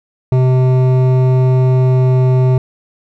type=tone with hard clipping; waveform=sine; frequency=128.6 Hz; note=C3; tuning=30 cents flat; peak=-10 dBFS; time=0.32-2.58 s; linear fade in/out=2 ms; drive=12 dB; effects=none